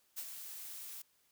blue noise with ADSR envelope, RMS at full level -40 dBFS, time 0.16-1.02 s, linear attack 25 ms, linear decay 53 ms, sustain -7 dB, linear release 6 ms, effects white hiss -73 dBFS RMS until 1.31 s

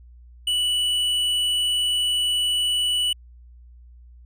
sine tone with hard clipping, 2957 Hz, F#7, 2 cents flat, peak -21 dBFS, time 0.47-3.13 s, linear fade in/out 5 ms, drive 7 dB, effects added 60 Hz sine -44 dBFS peak until 4.25 s

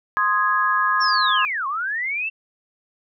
sine chord, Ab major, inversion first, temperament equal, 1046.5 / 1244.5 / 1661.2 Hz, C6 / Eb6 / Ab6, 0 / 0 / 0 cents, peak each -21 dBFS, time 0.17-1.45 s, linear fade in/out 0 ms
sine linear two-way sweep, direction down then up, 5580 to 1047 to 2720 Hz, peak -22 dBFS, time 1-2.3 s, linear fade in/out 20 ms, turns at 1.67 s
effects none

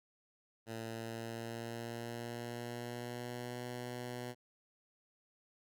10% pulse tone with pitch glide, 113.4 to 122.95 Hz, A#2 to B2, -47 to -7 cents, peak -33 dBFS, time 0.66-4.35 s, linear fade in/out 50 ms, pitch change +140 cents, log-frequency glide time 0.81-3.61 s, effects none

